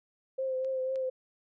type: tone with vibrato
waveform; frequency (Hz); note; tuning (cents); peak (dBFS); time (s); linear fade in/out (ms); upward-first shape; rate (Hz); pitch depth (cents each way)
sine; 523; C5; -1; -29; 0.38-1.1; 10; triangle; 4; 29
type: clicks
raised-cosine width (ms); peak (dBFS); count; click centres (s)
0.2; -38 / -34; 2; 0.647 / 0.958
effects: none